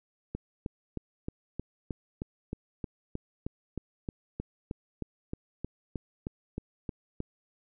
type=click train; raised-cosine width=3 ms; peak=-21 dBFS; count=23; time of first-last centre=0.35-7.204 s; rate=3.21 Hz; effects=none